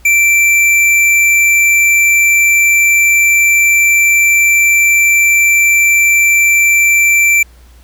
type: tone with hard clipping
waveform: sine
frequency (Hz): 2344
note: D7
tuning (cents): -4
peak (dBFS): -8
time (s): 0.05-7.43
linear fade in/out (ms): 5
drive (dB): 12
effects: added 60 Hz sine -38 dBFS peak until 7.83 s + pink hiss -48 dBFS RMS until 7.83 s